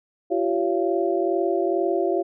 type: tone cluster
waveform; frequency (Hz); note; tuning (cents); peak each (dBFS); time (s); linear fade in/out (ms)
sine; 342.7 / 384.9 / 559 / 683; F4 / G4 / C#5 / F5; -33 / -32 / +14 / -39; -24 / -24 / -28 / -26; 0.3-2.23; 20
effects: none